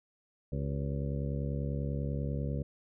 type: harmonic tone with a mistuned harmonic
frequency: 70.1 Hz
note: C#2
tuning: 20 cents sharp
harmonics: 1 / 2 / 3 / 4 / 5 / 6 / 7 / 8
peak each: -36 / -34 / -40 / -44 / -51 / -47 / -44 / -46 dBFS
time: 0.52-2.63 s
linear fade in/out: 5 ms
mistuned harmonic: 6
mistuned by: -86 cents
effects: none